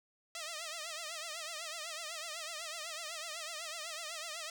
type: tone with vibrato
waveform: 5% pulse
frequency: 645 Hz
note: E5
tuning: 38 cents flat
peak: -29 dBFS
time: 0.35-4.5 s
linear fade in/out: 2 ms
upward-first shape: triangle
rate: 8 Hz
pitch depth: 140 cents each way
effects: none